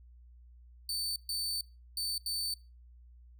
sawtooth tone bursts at uneven times, 4543 Hz, C#8, 42 cents sharp, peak -30 dBFS, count 4, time 0.89-1.16 / 1.29-1.61 / 1.97-2.18 / 2.26-2.54 s, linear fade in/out 2 ms, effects noise-tail reverb RT60 0.3 s tail -23 dB re dry + added 60 Hz sine -53 dBFS peak until 3.39 s

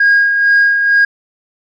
sine tone with tremolo, 1632 Hz, G#6, 31 cents flat, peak -4 dBFS, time 0-1.05 s, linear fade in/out 5 ms, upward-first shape sine, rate 2.2 Hz, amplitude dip 50%, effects tanh soft clip ceiling -4 dBFS

